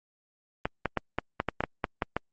clicks, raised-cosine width 0.5 ms, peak -11 dBFS, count 11, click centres 0.655 / 0.857 / 0.973 / 1.186 / 1.401 / 1.487 / 1.606 / 1.638 / 1.842 / 2.022 / 2.166 s, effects Opus 32 kbps

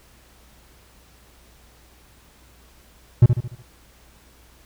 triangle tone with echo, 120.4 Hz, B2, 44 cents flat, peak -4 dBFS, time 3.22-3.26 s, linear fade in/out 5 ms, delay 73 ms, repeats 5, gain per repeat -7 dB, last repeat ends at 3.625 s, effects added 60 Hz sine -54 dBFS peak until 4.65 s + pink hiss -54 dBFS RMS until 4.65 s

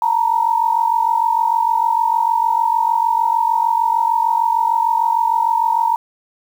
sine tone pair together, 901.4 / 948 Hz, A5 / A#5, +42 / +29 cents, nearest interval minor second, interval 87 cents, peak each -16 dBFS, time 0.02-5.96 s, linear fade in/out 2 ms, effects 7-bit

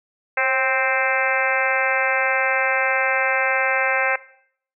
harmonic tone with a mistuned harmonic, 261.6 Hz, C4, in tune, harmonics 2 / 3 / 4 / 5 / 6 / 7 / 8 / 9 / 10, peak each -25 / -26 / -29 / -29 / -23 / -28 / -23 / -29 / -29 dBFS, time 0.37-4.16 s, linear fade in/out 5 ms, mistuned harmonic 2, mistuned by +40 cents, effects noise-tail reverb RT60 0.6 s tail -18 dB re dry

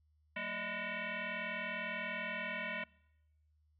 sine tone with frequency modulation, 185.4 Hz, F#3, 4 cents sharp, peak -37 dBFS, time 0.36-2.84 s, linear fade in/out 5 ms, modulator 411 Hz, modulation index 6.2, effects noise-tail reverb RT60 0.9 s tail -24 dB re dry + added 76 Hz sine -69 dBFS peak until 3.79 s

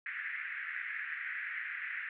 white band-pass noise, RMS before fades -40 dBFS, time 0.06-2.09 s, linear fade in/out 2 ms, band 1600 to 2100 Hz, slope 48 dB/octave, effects none

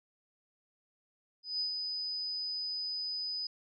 sine tone with ADSR envelope, 4993 Hz, D#8, 5 cents sharp, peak -30 dBFS, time 1.43-3.47 s, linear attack 170 ms, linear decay 110 ms, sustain -4 dB, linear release 4 ms, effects none

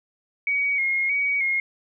sine tone with vibrato, 2202 Hz, C#7, 12 cents flat, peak -20 dBFS, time 0.47-1.6 s, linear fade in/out 2 ms, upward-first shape square, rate 1.6 Hz, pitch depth 43 cents each way, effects none

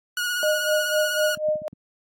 sawtooth tone with vibrato, 1450 Hz, F#6, 35 cents flat, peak -20 dBFS, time 0.17-1.35 s, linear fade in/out 2 ms, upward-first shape sine, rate 16 Hz, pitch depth 27 cents each way
sine tone with tremolo, 613 Hz, D#5, 26 cents flat, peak -18 dBFS, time 0.43-1.68 s, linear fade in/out 0 ms, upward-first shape sine, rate 4 Hz, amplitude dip 85%
clicks, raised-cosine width 5 ms, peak -23 dBFS, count 5, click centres 1.373 / 1.486 / 1.556 / 1.619 / 1.73 s
effects high-pass 200 Hz 12 dB/octave + AAC 64 kbps

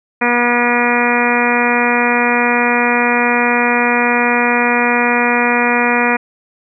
harmonic tone, 241.2 Hz, B3, 41 cents flat, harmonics 1 / 2 / 3 / 4 / 5 / 6 / 7 / 8 / 9 / 10, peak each -18 / -19 / -21 / -19 / -23 / -21 / -23 / -19 / -24 / -19 dBFS, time 0.21-6.17 s, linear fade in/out 10 ms, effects none

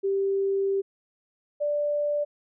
sine tone pair in turn, 392 / 587.3 Hz, G4 / D5, 0 / 0 cents, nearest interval perfect fifth, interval 700 cents, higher second, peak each -22 / -23 dBFS, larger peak first, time 0.03-0.82 / 1.6-2.25 s, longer first, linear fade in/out 20 ms, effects none

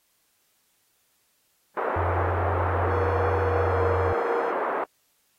pink band-pass noise, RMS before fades -27 dBFS, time 1.77-4.84 s, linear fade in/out 2 ms, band 390 to 1400 Hz, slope 24 dB/octave
sine tone, 89 Hz, F2, 33 cents sharp, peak -25 dBFS, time 1.96-4.13 s, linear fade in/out 5 ms
triangle tone with pitch glide, 479.4 to 470.1 Hz, A#4 to A#4, +48 to +15 cents, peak -24 dBFS, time 2.87-4.54 s, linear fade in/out 50 ms, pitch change -33 cents, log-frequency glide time 3.65-3.72 s
effects white hiss -68 dBFS RMS until 5.38 s + AAC 48 kbps

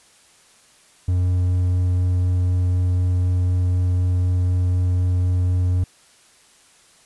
triangle tone with hard clipping, 90.4 Hz, F#2, 40 cents flat, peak -17 dBFS, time 1.08-5.84 s, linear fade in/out 5 ms, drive 6 dB, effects white hiss -53 dBFS RMS until 7.05 s + resampled to 24000 Hz

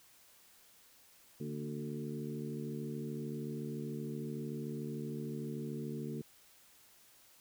harmonic tone with a mistuned harmonic, 73.42 Hz, D2, in tune, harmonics 2 / 3 / 4 / 5 / 6, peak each -42 / -42 / -48 / -46 / -48 dBFS, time 1.4-6.22 s, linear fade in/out 5 ms, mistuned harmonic 3, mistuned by +45 cents, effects white hiss -63 dBFS RMS until 7.4 s

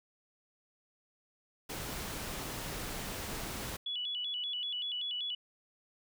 pink noise, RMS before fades -40 dBFS, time 1.69-3.77 s, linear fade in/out 10 ms
sine tone with vibrato, 3167 Hz, G7, 17 cents sharp, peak -34 dBFS, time 3.86-5.35 s, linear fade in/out 5 ms, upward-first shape square, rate 5.2 Hz, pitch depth 120 cents each way
effects none

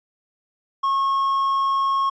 triangle tone, 1090 Hz, C#6, 29 cents flat, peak -16 dBFS, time 0.83-2.1 s, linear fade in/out 10 ms, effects resampled to 16000 Hz

